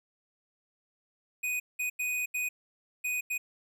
square tone bursts at uneven times, 2489 Hz, D#7, in tune, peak -30 dBFS, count 6, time 1.43-1.6 / 1.79-1.9 / 1.99-2.26 / 2.34-2.49 / 3.04-3.21 / 3.3-3.38 s, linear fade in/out 10 ms, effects none

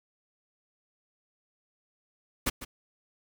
pink noise with echo, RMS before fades -27 dBFS, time 2.46-2.5 s, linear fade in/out 10 ms, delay 150 ms, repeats 1, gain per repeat -13 dB, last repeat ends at 2.65 s, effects none

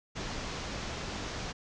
pink low-pass noise, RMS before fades -38 dBFS, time 0.15-1.53 s, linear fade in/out 20 ms, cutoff 6800 Hz, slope 48 dB/octave, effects none

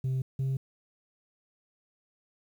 sine tone pair in turn, 130.81 / 133.71 Hz, C3 / C3, 0 / +38 cents, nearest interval unison, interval 38 cents, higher second, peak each -24 dBFS, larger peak neither, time 0.04-0.22 / 0.39-0.57 s, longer neither, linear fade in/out 5 ms, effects tanh soft clip ceiling -26 dBFS + 10-bit

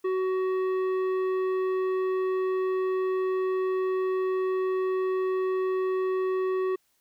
sine tone with tanh clipping, 374.5 Hz, F#4, 21 cents sharp, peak -26 dBFS, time 0.04-6.76 s, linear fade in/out 10 ms, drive 11 dB, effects white hiss -70 dBFS RMS until 7 s

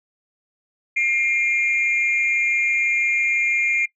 sine tone pair together, 2122 / 2396 Hz, C7 / D7, +24 / +34 cents, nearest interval major second, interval 210 cents, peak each -19 dBFS, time 0.96-3.86 s, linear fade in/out 10 ms, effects noise-tail reverb RT60 0.1 s tail -20 dB re dry + tanh soft clip ceiling -12 dBFS

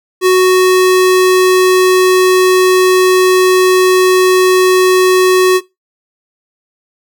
square tone, 370 Hz, F#4, in tune, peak -6 dBFS, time 0.21-5.61 s, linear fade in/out 50 ms, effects noise-tail reverb RT60 0.2 s tail -20 dB re dry

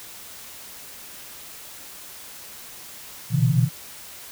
sine tone cluster, 119.6 / 126.2 / 140.5 / 164.3 Hz, A#2 / B2 / C#3 / E3, +45 / +38 / +24 / -5 cents, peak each -22 dBFS, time 3.3-3.7 s, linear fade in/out 50 ms, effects white hiss -41 dBFS RMS until 4.31 s

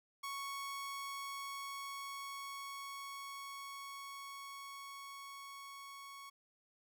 sawtooth tone with level ramp, 1108.7 Hz, C#6, in tune, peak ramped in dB -37 to -46 dBFS, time 0.23-6.3 s, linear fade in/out 10 ms, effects none

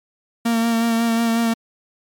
45% pulse tone with vibrato, 230 Hz, A#3, 23 cents flat, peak -16 dBFS, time 0.45-1.54 s, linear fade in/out 10 ms, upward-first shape sine, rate 5.5 Hz, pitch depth 22 cents each way, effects MP3 96 kbps

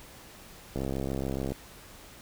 click train, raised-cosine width 2 ms, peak -19 dBFS, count 52, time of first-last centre 0.76-1.52 s, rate 67.1 Hz, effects pink hiss -50 dBFS RMS until 2.21 s

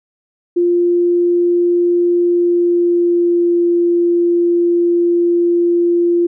sine tone with pitch glide, 349.2 to 345.6 Hz, F4 to F4, 0 to -18 cents, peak -10 dBFS, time 0.56-6.27 s, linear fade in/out 10 ms, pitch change -18 cents, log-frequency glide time 2.2-3.63 s, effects none

